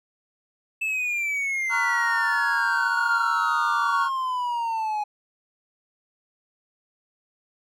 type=exponential sweep; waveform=triangle; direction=down; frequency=2637 to 830.6 Hz; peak=-22 dBFS; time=0.81-5.04 s; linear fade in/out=10 ms
type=chord; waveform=triangle; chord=Gb major seventh; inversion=first; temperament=equal; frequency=932.3 / 1108.7 / 1396.9 / 1480 Hz; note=Bb5 / Db6 / F6 / Gb6; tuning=0 / 0 / 0 / 0 cents; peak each=-25 / -29 / -25 / -29 dBFS; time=1.69-4.1 s; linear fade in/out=50 ms
effects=none